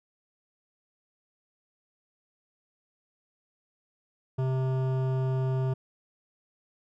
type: tone with hard clipping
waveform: sine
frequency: 130.81 Hz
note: C3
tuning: in tune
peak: -27 dBFS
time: 4.38-5.74 s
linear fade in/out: 10 ms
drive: 14 dB
effects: none